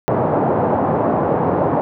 white band-pass noise, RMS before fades -17 dBFS, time 0.08-1.81 s, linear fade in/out 0 ms, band 100 to 860 Hz, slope 24 dB/octave, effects none

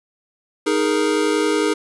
square chord, D# suspended fourth, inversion none, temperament equal, 311.1 / 415.3 / 466.2 Hz, D#4 / G#4 / A#4, 0 / 0 / 0 cents, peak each -21 / -21 / -23 dBFS, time 0.66-1.74 s, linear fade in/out 10 ms, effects resampled to 24000 Hz + 8-bit

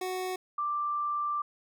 25% pulse / sine tone pair in turn, 370 / 1178.4 Hz, F#4 / D6, 0 / +6 cents, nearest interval octave + minor sixth, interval 2006 cents, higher second, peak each -28 dBFS, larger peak neither, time 0.01-0.36 / 0.58-1.42 s, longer second, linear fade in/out 5 ms, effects none

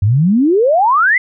sine exponential sweep, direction up, 93 to 2095 Hz, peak -8 dBFS, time 0.02-1.18 s, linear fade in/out 5 ms, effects none

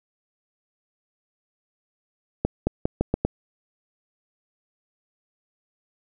accelerating click train, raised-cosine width 2 ms, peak -7 dBFS, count 6, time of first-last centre 2.45-3.25 s, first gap 220 ms, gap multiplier 0.84, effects none

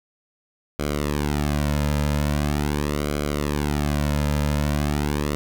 sawtooth tone with flanger, 73.42 Hz, D2, in tune, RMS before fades -23 dBFS, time 0.79-5.35 s, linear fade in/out 0 ms, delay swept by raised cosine 1.1 to 2.7 ms, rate 0.42 Hz, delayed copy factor -0.85, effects none

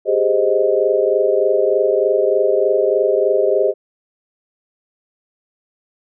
sine chord, Ab major seventh, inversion third, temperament equal, 392 / 415.3 / 523.3 / 622.3 Hz, G4 / Ab4 / C5 / Eb5, 0 / 0 / 0 / 0 cents, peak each -18 dBFS, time 0.05-3.74 s, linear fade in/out 50 ms, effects none

